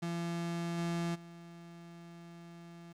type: tone with level steps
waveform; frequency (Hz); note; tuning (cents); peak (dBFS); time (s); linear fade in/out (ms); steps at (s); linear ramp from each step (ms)
35% pulse; 170; F3; -46; -33 / -31 / -48; 0.02-2.93; 10; 0.77 / 1.14; 20
effects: low-pass 9000 Hz 12 dB/octave + 11-bit